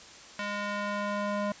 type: tone with band-pass filter sweep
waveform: square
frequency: 205.1 Hz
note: G#3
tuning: 21 cents flat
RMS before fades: -32 dBFS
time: 0.39-1.52 s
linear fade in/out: 2 ms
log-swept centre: 1900 to 740 Hz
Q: 0.93
effects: white hiss -49 dBFS RMS until 1.6 s + resampled to 16000 Hz